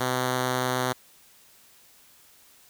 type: tone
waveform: 5% pulse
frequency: 127.2 Hz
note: C3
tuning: 48 cents flat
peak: -13 dBFS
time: 0-0.93 s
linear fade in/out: 10 ms
effects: white hiss -56 dBFS RMS until 2.69 s